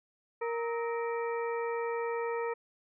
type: harmonic tone with a mistuned harmonic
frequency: 466.2 Hz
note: A#4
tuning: in tune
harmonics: 1 / 2 / 3 / 4 / 5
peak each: -32 / -38 / -42 / -44 / -46 dBFS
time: 0.41-2.54 s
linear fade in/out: 10 ms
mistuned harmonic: 3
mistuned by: -150 cents
effects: none